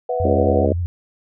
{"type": "chord", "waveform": "sine", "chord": "B suspended fourth", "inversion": "none", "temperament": "equal", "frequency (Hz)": [493.9, 659.3, 740], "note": ["B4", "E5", "F#5"], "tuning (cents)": [0, 0, 0], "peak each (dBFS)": [-21, -26, -25], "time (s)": [0.09, 0.66], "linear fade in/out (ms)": 5}
{"type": "tone with vibrato", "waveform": "sine", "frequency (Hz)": 87.31, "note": "F2", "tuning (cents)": 0, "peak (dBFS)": -19, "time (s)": [0.2, 0.86], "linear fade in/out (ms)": 0, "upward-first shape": "sine", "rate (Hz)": 12, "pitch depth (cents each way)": 58}
{"type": "harmonic tone", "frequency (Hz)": 68.9, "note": "C#2", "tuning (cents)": -10, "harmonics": [3, 4, 5, 6, 7, 8, 9], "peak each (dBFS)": [-24, -24, -24, -24, -24, -24, -24], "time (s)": [0.24, 0.73], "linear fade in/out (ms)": 5}
{"effects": []}